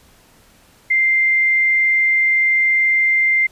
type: tone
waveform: sine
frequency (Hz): 2093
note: C7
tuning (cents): 0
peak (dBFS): -12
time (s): 0.9-3.47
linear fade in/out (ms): 10
effects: pink hiss -51 dBFS RMS until 3.51 s + resampled to 32000 Hz